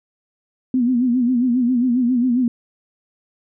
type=tone with vibrato; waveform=sine; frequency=246.9 Hz; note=B3; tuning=in tune; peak=-14 dBFS; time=0.74-2.48 s; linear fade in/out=2 ms; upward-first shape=sine; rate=7.4 Hz; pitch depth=91 cents each way; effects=none